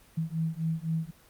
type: beating tone pair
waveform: sine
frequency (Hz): 160 / 163.9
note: D#3 / E3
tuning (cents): +49 / -10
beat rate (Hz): 3.9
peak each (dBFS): -31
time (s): 0.17-1.11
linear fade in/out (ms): 10
effects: pink hiss -58 dBFS RMS until 1.29 s + Opus 24 kbps